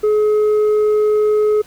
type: tone with tanh clipping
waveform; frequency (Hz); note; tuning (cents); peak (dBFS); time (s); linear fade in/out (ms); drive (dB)
triangle; 424.3; G#4; +37; -12; 0.03-1.62; 10; 8
effects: pink hiss -45 dBFS RMS until 1.66 s